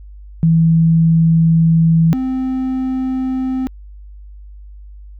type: tone pair in turn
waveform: sine / triangle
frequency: 163.7 / 259.9 Hz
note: E3 / C4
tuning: -12 / -11 cents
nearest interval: minor sixth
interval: 801 cents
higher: second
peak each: -8 / -14 dBFS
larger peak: first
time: 0.43-2.13 / 2.13-3.67 s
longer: first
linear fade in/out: 0 ms
effects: added 50 Hz sine -33 dBFS peak until 5.19 s